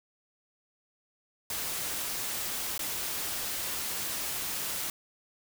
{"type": "noise with dropouts", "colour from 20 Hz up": "white", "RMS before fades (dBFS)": -34, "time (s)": [1.5, 4.9], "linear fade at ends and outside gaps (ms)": 2, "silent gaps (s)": [2.779, 2.792], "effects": []}